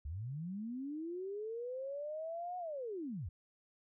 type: linear two-way sweep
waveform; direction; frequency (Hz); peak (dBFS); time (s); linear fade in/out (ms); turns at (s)
sine; up then down; 65.41 to 732 to 65.41; -39; 0.05-3.29; 5; 2.58
effects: none